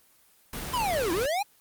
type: noise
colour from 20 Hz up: pink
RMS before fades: -35 dBFS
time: 0.53-1.26 s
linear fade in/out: 2 ms
type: linear two-way sweep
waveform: square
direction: down then up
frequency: 1046.5 to 314.9 to 840 Hz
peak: -26 dBFS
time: 0.73-1.43 s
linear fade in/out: 10 ms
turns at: 1.12 s
effects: white hiss -61 dBFS RMS until 1.6 s + Opus 24 kbps